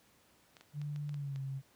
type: clicks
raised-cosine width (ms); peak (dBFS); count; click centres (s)
0.2; -36; 7; 0.568 / 0.61 / 0.816 / 0.961 / 1.093 / 1.143 / 1.36
type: tone with pitch glide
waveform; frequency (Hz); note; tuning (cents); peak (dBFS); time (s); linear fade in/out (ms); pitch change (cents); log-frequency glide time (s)
sine; 146.83 to 135.42; D3 to C#3; 0 to -40; -36; 0.73-1.62; 50; -140; 1.11-1.39
effects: pink hiss -67 dBFS RMS until 1.75 s + high-pass 80 Hz 12 dB/octave